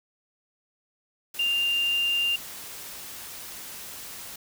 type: tone in noise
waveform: sine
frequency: 2794 Hz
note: F7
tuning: in tune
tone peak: -22 dBFS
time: 1.39-2.36 s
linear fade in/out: 5 ms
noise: white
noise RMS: -40 dBFS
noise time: 1.34-4.36 s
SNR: +15 dB
effects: none